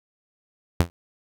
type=tone with exponential decay; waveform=sawtooth; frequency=85.5 Hz; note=F2; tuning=36 cents flat; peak=-9 dBFS; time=0.8-0.9 s; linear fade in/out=0 ms; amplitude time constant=20 ms; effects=none